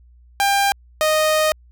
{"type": "tone pair in turn", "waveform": "sawtooth", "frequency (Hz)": [797, 620.3], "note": ["G5", "D#5"], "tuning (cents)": [28, -5], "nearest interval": "major third", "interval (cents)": 433, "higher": "first", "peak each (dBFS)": -11, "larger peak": "neither", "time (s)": [[0.4, 0.72], [1.01, 1.52]], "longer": "second", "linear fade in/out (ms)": 0, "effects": ["added 60 Hz sine -46 dBFS peak until 1.71 s"]}